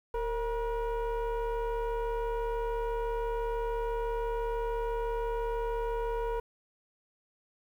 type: tone with frequency modulation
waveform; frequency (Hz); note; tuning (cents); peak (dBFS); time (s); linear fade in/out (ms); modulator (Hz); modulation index
sine; 460; A#4; -23; -27; 0.14-6.4; 5; 497; 1
effects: tanh soft clip ceiling -28 dBFS + 10-bit